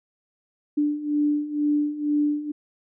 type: beating tone pair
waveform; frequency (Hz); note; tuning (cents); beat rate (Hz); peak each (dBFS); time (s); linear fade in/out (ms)
sine; 293.7 / 295.8; D4 / D4; 0 / +13; 2.1; -26 / -22; 0.77-2.52; 10
effects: none